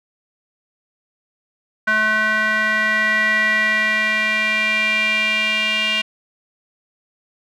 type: tone with band-pass filter sweep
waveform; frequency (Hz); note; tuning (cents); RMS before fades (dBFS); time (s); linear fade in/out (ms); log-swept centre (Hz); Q
square; 215.7; A3; -34; -18; 1.87-6.02; 10; 1600 to 2700; 5.9
effects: none